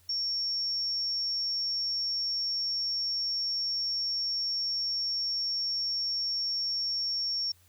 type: tone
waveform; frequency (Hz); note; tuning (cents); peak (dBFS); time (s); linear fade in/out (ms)
sine; 5490; F8; -31; -28; 0.09-7.52; 5
effects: added 89 Hz sine -62 dBFS peak until 7.68 s + white hiss -64 dBFS RMS until 7.68 s